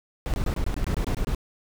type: noise bursts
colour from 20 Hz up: brown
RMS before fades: -25 dBFS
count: 11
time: 0.26-1.348 s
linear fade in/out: 0 ms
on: 78 ms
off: 23 ms
effects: none